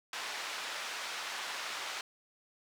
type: band-pass noise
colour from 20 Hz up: pink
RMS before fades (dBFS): -40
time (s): 0.13-2.01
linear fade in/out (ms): 2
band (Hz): 980 to 5500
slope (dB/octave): 12
effects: none